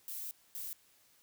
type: noise bursts at uneven times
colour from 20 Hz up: violet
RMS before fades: -42 dBFS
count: 2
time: 0.08-0.31 / 0.55-0.73 s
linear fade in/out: 0 ms
effects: white hiss -67 dBFS RMS until 1.22 s